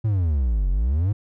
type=exponential two-way sweep; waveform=triangle; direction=down then up; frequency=114.7 to 43.65 to 108.9 Hz; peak=-16 dBFS; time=0.04-1.13 s; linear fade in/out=10 ms; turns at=0.7 s; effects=none